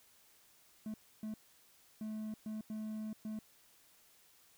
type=tone bursts at uneven times; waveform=triangle; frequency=216.2 Hz; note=A3; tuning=30 cents flat; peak=-37 dBFS; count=6; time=0.86-0.94 / 1.23-1.34 / 2.01-2.34 / 2.46-2.61 / 2.7-3.13 / 3.25-3.39 s; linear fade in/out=2 ms; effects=white hiss -66 dBFS RMS until 4.57 s